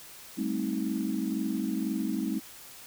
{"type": "chord", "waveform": "sine", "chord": "A half-diminished seventh", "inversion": "third", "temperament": "just", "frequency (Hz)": [198, 220, 264, 316.8], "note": ["G3", "A3", "C4", "Eb4"], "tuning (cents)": [18, 0, 16, 31], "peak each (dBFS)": -33, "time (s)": [0.37, 2.4], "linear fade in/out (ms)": 20, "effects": ["tanh soft clip ceiling -17 dBFS", "white hiss -48 dBFS RMS until 2.86 s"]}